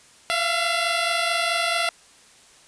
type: tone pair together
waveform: 10% pulse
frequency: 673.9 / 698.5 Hz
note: E5 / F5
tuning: +38 / 0 cents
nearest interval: minor second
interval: 62 cents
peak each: -14 / -17 dBFS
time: 0.3-1.89 s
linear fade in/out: 0 ms
effects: white hiss -52 dBFS RMS until 2.67 s + resampled to 22050 Hz